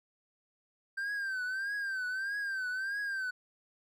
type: tone with vibrato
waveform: triangle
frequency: 1568 Hz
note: G6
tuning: in tune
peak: -31 dBFS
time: 0.97-3.31 s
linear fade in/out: 10 ms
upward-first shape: triangle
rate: 1.6 Hz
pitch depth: 110 cents each way
effects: none